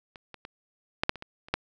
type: clicks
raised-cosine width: 0.3 ms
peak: -28 / -26 / -24 / -8 / -6 / -25 / -23 / -30 / -8 dBFS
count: 9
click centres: 0.158 / 0.343 / 0.451 / 1.035 / 1.094 / 1.157 / 1.224 / 1.485 / 1.54 s
effects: none